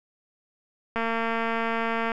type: click train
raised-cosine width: 0.5 ms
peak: -13 dBFS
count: 265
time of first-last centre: 0.96-2.118 s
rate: 228 Hz
effects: none